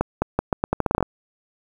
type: accelerating click train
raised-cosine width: 1 ms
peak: -5 dBFS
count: 13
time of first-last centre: 0.01-1.027 s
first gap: 210 ms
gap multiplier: 0.81
effects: 7-bit